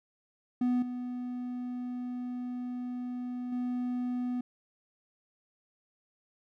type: tone with level steps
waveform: triangle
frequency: 247.5 Hz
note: B3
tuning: 4 cents sharp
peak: -23 / -32 / -28 dBFS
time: 0.61-4.41 s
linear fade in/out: 5 ms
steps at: 0.82 / 3.52 s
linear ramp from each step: 5 ms
effects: none